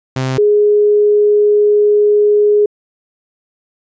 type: tone pair in turn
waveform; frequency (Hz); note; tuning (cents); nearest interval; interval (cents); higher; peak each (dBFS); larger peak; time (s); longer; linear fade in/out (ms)
sawtooth / sine; 130.81 / 416.4; C3 / G#4; 0 / +5; octave + minor sixth; 2005; second; -11 / -7; second; 0.16-0.38 / 0.38-2.66; second; 5
effects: resampled to 16000 Hz